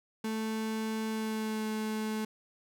35% pulse tone with pitch glide, 220 to 216.7 Hz, A3 to A3, 0 to -26 cents, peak -30 dBFS, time 0.24-2.25 s, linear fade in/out 5 ms, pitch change -26 cents, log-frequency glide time 1.1-1.67 s, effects none

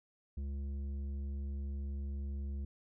sine tone with tanh clipping, 69.7 Hz, C#2, 10 cents sharp, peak -38 dBFS, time 0.37-2.65 s, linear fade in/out 5 ms, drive 9 dB, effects none

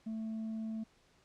triangle tone with tanh clipping, 221.1 Hz, A3, 9 cents sharp, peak -37 dBFS, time 0.06-0.84 s, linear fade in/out 10 ms, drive 7 dB, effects pink hiss -68 dBFS RMS until 1.24 s + low-pass 7000 Hz 12 dB/octave

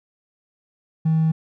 triangle tone with hard clipping, 160 Hz, D#3, 49 cents sharp, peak -16 dBFS, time 1.05-1.32 s, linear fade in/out 10 ms, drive 4 dB, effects none

